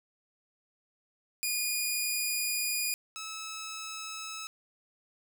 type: tone pair in turn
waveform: 10% pulse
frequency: 2447 / 1298.9 Hz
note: D#7 / E6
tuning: -29 / -26 cents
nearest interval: major seventh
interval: 1097 cents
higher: first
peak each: -20 / -30 dBFS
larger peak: first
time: 1.43-2.94 / 3.16-4.47 s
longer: first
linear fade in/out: 0 ms
effects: none